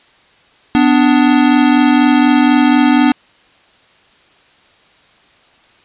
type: tone pair together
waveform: square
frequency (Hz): 249.6 / 293.7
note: B3 / D4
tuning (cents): +19 / 0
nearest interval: minor third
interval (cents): 281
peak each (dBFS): -11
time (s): 0.75-3.12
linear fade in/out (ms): 0
effects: white hiss -49 dBFS RMS until 5.84 s + resampled to 8000 Hz